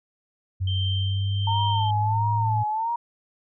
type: exponential sweep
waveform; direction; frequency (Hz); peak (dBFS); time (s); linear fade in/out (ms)
sine; up; 93.7 to 110; -22; 0.6-2.64; 20
type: tone with tremolo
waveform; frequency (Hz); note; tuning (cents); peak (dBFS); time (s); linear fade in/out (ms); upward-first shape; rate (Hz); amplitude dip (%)
sine; 3136; G7; 0; -28; 0.67-1.91; 5; sine; 1.3; 60
type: tone with vibrato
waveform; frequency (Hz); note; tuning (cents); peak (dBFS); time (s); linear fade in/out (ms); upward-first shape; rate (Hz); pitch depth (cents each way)
sine; 894; A5; +27; -23; 1.47-2.96; 5; sine; 1.5; 100
effects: none